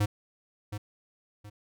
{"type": "tone with echo", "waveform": "square", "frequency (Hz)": 103.83, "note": "G#2", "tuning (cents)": 0, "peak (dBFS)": -24, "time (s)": [0, 0.06], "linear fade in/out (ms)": 10, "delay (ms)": 720, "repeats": 2, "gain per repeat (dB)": -10, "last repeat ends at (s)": 1.5, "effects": []}